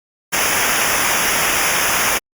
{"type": "noise with comb filter", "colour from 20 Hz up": "pink", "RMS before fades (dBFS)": -17, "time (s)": [0.32, 2.19], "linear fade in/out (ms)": 20, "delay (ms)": 0.24, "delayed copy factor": -0.9, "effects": ["Opus 48 kbps"]}